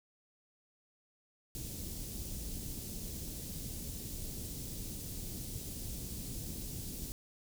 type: band-stop noise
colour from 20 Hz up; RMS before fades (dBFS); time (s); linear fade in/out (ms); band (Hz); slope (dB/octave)
pink; -42; 1.55-7.12; 0; 280 to 5900; 12
effects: none